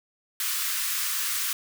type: high-pass noise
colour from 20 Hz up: white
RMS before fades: -28 dBFS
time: 0.4-1.53 s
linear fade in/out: 2 ms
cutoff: 1100 Hz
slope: 48 dB/octave
effects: none